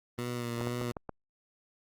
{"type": "tone with vibrato", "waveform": "15% pulse", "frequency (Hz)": 120, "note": "B2", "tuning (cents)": -49, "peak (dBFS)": -26, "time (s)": [0.18, 0.92], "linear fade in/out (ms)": 5, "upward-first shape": "sine", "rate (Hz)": 2.1, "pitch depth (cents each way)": 31}
{"type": "clicks", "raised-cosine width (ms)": 1, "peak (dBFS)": -23, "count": 5, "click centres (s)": [0.612, 0.672, 0.814, 0.968, 1.093]}
{"effects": ["Opus 24 kbps"]}